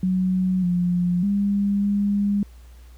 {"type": "tone with pitch steps", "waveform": "sine", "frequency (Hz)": [185.4, 177, 201.1, 202.6], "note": ["F#3", "F3", "G3", "G#3"], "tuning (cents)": [4, 23, 44, -43], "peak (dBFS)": -18, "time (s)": [0.03, 2.43], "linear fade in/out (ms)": 2, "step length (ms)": 600, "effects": ["added 60 Hz sine -42 dBFS peak until 2.97 s", "pink hiss -57 dBFS RMS until 2.97 s"]}